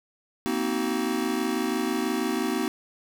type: chord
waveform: square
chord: C half-diminished seventh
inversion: third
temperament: just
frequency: 235.5 / 261.6 / 314 / 376.7 Hz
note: Bb3 / C4 / Eb4 / Gb4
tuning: +18 / 0 / +16 / +31 cents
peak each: -31 dBFS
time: 0.46-2.68 s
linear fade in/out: 0 ms
effects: none